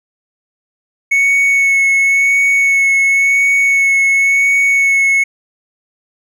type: tone with vibrato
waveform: triangle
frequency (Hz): 2209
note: C#7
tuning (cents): -7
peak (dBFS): -7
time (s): 1.11-5.24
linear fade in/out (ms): 10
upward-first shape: sine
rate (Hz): 0.94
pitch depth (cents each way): 15
effects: none